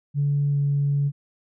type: tone with pitch glide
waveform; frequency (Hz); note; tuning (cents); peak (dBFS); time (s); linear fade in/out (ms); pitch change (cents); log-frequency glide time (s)
sine; 143.3 to 142.23; D3 to C#3; -42 to +45; -18; 0.14-1.12; 50; -13; 0.51-0.56
effects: tanh soft clip ceiling -14 dBFS